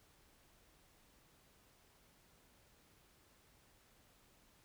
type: silence
effects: pink hiss -69 dBFS RMS until 4.64 s